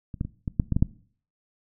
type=clicks; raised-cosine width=5 ms; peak=-23 / -14 / -20 / -16 / -8 / -11 / -10 / -6 dBFS; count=8; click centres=0.142 / 0.211 / 0.25 / 0.478 / 0.598 / 0.723 / 0.765 / 0.825 s; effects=noise-tail reverb RT60 0.5 s tail -20 dB re dry